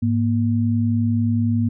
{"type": "tone pair together", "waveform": "sine", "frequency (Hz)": [104.97, 236], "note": ["G#2", "A#3"], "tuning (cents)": [19, 22], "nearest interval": "octave + major second", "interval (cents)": 1403, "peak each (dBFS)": -19, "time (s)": [0.02, 1.69], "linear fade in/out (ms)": 10, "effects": []}